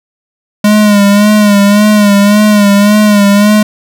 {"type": "tone with vibrato", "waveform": "square", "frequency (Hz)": 206.2, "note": "G#3", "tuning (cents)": -12, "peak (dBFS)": -4, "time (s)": [0.64, 3.63], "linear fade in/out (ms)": 5, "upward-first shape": "sine", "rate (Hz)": 1.8, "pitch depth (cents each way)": 49, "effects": []}